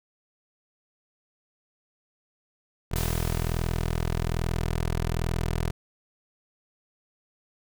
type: tone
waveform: 15% pulse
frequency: 41.2 Hz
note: E1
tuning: in tune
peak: -19 dBFS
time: 2.91-5.71 s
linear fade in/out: 10 ms
type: noise with exponential decay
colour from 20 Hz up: white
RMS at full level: -34 dBFS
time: 2.96-4.94 s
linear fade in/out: 1 ms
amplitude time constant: 430 ms
effects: none